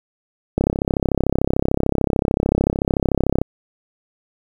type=click train; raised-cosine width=2 ms; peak=-3 dBFS; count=96; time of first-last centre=0.58-3.416 s; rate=33.5 Hz; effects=7-bit